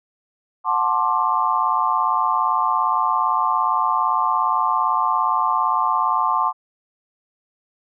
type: chord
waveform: sine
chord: D dominant seventh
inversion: first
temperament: just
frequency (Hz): 734.2 / 881 / 1057.2 / 1174.7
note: F#5 / A5 / C6 / D6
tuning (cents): -14 / +2 / +18 / 0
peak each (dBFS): -26 / -22 / -20 / -22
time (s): 0.64-6.53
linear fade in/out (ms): 50
effects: none